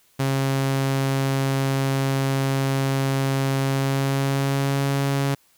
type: tone with pitch glide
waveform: sawtooth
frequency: 135.6 to 138.61 Hz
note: C#3 to C#3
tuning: -38 to 0 cents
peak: -16 dBFS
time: 0.19-5.35 s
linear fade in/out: 10 ms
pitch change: +38 cents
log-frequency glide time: 3.61-4.89 s
effects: white hiss -60 dBFS RMS until 5.57 s